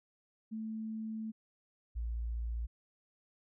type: tone pair in turn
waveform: sine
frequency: 220 / 57.53 Hz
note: A3 / A#1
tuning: 0 / -22 cents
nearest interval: octave + major seventh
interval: 2322 cents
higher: first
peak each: -37 / -34 dBFS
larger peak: second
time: 0.51-1.32 / 1.95-2.67 s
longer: first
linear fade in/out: 20 ms
effects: none